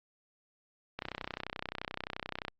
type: click train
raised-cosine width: 0.3 ms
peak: -20 dBFS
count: 48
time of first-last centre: 0.99-2.482 s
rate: 31.5 Hz
effects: low-pass 5000 Hz 12 dB/octave + Opus 48 kbps